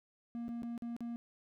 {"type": "tone with dropouts", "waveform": "triangle", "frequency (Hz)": 235.3, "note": "A#3", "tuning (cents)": 16, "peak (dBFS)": -36, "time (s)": [0.35, 1.16], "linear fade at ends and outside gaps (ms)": 0, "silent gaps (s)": [[0.482, 0.49], [0.622, 0.632], [0.778, 0.822], [0.965, 1.006]], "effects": []}